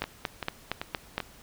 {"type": "two click trains", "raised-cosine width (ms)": 0.3, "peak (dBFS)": [-16, -12], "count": [4, 6], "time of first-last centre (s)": [[0.04, 1.203], [0.02, 1.18]], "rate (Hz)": [2.58, 4.31], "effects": ["pink hiss -53 dBFS RMS until 1.42 s"]}